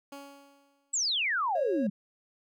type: tone with exponential decay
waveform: 15% pulse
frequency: 280 Hz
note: C#4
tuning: 18 cents sharp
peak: -34 dBFS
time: 0.12-1.04 s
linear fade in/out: 5 ms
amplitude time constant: 200 ms
type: exponential sweep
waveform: sine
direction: down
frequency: 8030 to 187.6 Hz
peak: -26 dBFS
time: 0.93-1.9 s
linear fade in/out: 10 ms
type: tone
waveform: triangle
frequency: 547 Hz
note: C#5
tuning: 23 cents flat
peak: -30 dBFS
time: 1.55-1.87 s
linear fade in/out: 5 ms
effects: none